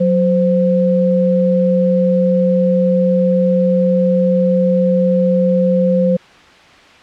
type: tone pair together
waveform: sine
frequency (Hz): 183.5 / 519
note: F#3 / C5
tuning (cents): -14 / -14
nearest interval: octave + tritone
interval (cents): 1800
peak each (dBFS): -13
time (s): 0-6.17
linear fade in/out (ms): 10
effects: white hiss -42 dBFS RMS until 7.02 s + low-pass 3000 Hz 12 dB/octave